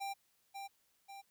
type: tone with echo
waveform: square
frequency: 790 Hz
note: G5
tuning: 13 cents sharp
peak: -39 dBFS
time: 0-0.14 s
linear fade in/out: 20 ms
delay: 540 ms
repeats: 2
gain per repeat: -5 dB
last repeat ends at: 1.22 s
effects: white hiss -75 dBFS RMS until 1.3 s